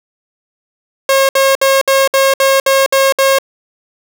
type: tone bursts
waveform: sawtooth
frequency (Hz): 541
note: C#5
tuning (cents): -42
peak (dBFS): -4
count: 9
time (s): 1.09-3.386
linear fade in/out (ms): 2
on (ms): 200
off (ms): 62
effects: none